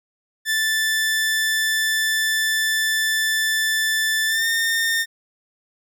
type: tone with pitch glide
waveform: sawtooth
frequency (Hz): 1760 to 1821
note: A6 to A#6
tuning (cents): 0 to -41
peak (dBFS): -15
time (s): 0.45-5.06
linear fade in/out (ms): 50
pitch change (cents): +59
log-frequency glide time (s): 4.27-4.47
effects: none